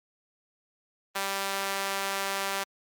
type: tone with high-pass filter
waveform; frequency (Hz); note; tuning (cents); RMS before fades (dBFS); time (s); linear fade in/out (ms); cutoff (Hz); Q
sawtooth; 196; G3; 0; -31; 1.15-2.64; 10; 820; 0.71
effects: Opus 24 kbps